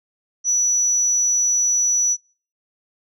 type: tone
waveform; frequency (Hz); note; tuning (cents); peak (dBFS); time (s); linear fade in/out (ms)
sine; 5910; F#8; -3; -14; 0.44-2.17; 50
effects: noise-tail reverb RT60 0.4 s tail -23 dB re dry + tanh soft clip ceiling -12 dBFS